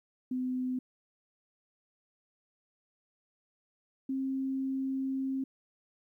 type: tone pair in turn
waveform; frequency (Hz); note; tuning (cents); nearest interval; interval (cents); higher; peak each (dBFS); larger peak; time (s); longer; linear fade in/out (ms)
sine; 254.5 / 266.7; C4 / C4; -48 / +33; minor second; 81; second; -30 / -30; neither; 0.31-0.79 / 4.09-5.44; second; 5
effects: 12-bit